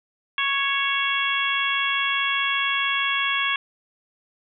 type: harmonic tone with a mistuned harmonic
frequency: 554.4 Hz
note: C#5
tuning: in tune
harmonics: 2 / 3 / 4 / 5 / 6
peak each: -27 / -27 / -27 / -27 / -27 dBFS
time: 0.38-3.56 s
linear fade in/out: 2 ms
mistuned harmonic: 5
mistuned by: -23 cents
effects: none